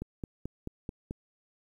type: click train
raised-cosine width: 3 ms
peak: -23 dBFS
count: 6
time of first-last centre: 0.02-1.109 s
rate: 4.59 Hz
effects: 10-bit